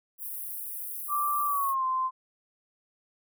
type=high-pass noise; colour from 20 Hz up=white; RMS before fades=-37 dBFS; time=0.18-1.75 s; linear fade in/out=50 ms; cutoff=10000 Hz; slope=48 dB/octave
type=tone with pitch glide; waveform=sine; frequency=1173 to 1039 Hz; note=D6 to C6; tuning=-2 to -12 cents; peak=-25 dBFS; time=1.08-2.11 s; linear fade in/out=50 ms; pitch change=-210 cents; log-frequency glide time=1.45-1.85 s
effects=none